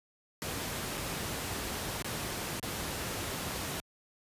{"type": "noise with dropouts", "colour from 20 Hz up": "pink", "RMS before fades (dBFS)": -36, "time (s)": [0.42, 3.8], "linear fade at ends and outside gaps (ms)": 0, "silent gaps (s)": [[0.973, 0.977], [2.023, 2.045], [2.597, 2.628]], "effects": ["high-pass 60 Hz 12 dB/octave", "resampled to 32000 Hz"]}